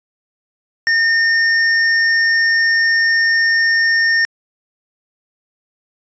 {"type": "tone with hard clipping", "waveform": "triangle", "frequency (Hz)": 1824, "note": "A#6", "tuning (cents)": -38, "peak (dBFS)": -13, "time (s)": [0.87, 4.25], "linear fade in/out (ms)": 0, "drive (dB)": 18, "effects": ["resampled to 16000 Hz"]}